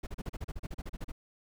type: noise bursts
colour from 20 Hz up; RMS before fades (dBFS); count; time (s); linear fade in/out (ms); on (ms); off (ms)
brown; -37; 15; 0.03-1.12; 10; 40; 35
effects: none